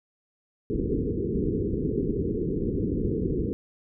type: low-pass noise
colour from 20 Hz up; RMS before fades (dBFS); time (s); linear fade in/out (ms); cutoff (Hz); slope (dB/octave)
white; -27; 0.7-3.53; 0; 460; 96
effects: none